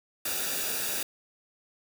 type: noise with comb filter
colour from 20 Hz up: white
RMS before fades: -31 dBFS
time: 0.25-1.03 s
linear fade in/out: 5 ms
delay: 0.95 ms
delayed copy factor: -0.6
effects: none